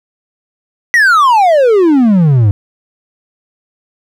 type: exponential sweep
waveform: triangle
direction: down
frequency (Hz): 1975.5 to 96.8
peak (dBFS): -3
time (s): 0.94-2.51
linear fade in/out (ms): 0
effects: none

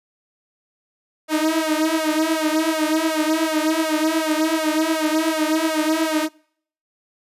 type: tone with flanger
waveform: sawtooth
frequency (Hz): 315.2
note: D#4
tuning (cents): +23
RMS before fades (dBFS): -20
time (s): 1.28-6.29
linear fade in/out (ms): 50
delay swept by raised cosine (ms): 1.7 to 6.2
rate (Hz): 2.7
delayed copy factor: +1
effects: noise-tail reverb RT60 0.6 s tail -25 dB re dry + resampled to 32000 Hz

